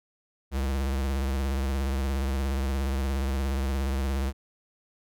square tone with vibrato, 67.5 Hz, C#2, 45 cents flat, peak -26 dBFS, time 0.51-4.33 s, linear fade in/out 50 ms, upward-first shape sine, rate 17 Hz, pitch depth 73 cents each way, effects none

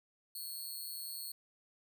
5% pulse tone with amplitude modulation, 4342 Hz, C#8, 37 cents flat, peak -31 dBFS, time 0.35-1.32 s, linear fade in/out 5 ms, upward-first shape sine, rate 160 Hz, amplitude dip 80%, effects none

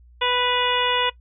harmonic tone with a mistuned harmonic, 493.9 Hz, B4, in tune, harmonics 1 / 2 / 3 / 4 / 5 / 6 / 7, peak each -26 / -24 / -29 / -29 / -28 / -26 / -27 dBFS, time 0.21-1.1 s, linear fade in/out 10 ms, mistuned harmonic 6, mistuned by -34 cents, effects noise-tail reverb RT60 0.1 s tail -19 dB re dry + added 60 Hz sine -47 dBFS peak until 1.2 s

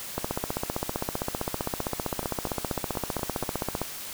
two click trains, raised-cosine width 1 ms, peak -19 / -13 dBFS, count 6 / 57, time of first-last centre 2.23-3.435 / 0.18-3.816 s, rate 4.15 / 15.4 Hz, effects white hiss -38 dBFS RMS until 4.13 s

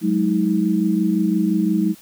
sine tone cluster, 185.8 / 211.6 / 317.8 Hz, F#3 / G#3 / D#4, +7 / +33 / +37 cents, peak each -20 dBFS, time 0.01-1.95 s, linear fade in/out 50 ms, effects white hiss -47 dBFS RMS until 2.01 s

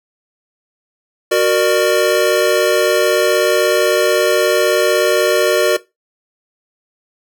square chord, Gb augmented, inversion none, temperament equal with one note detuned, 370 / 466.2 / 596.9 Hz, Gb4 / Bb4 / D5, 0 / 0 / +28 cents, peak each -16 dBFS, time 1.31-5.77 s, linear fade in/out 10 ms, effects noise-tail reverb RT60 0.2 s tail -17 dB re dry

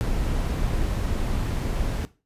brown noise, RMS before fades -25 dBFS, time 0.01-2.05 s, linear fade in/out 0 ms, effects noise-tail reverb RT60 0.3 s tail -17 dB re dry + resampled to 32000 Hz

